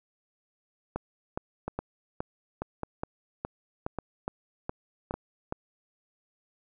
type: two click trains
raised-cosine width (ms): 1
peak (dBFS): -17 / -18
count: 12 / 4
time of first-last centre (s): 0.96-5.524 / 1.68-5.14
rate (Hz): 2.41 / 0.867
effects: none